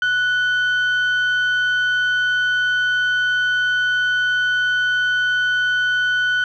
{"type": "tone pair together", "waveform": "sine", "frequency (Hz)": [1480, 3083], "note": ["F#6", "G7"], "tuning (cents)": [0, -29], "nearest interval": "octave + minor second", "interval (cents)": 1271, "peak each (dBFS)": [-15, -25], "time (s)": [0.02, 6.44], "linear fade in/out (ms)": 2, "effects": ["tanh soft clip ceiling -11 dBFS"]}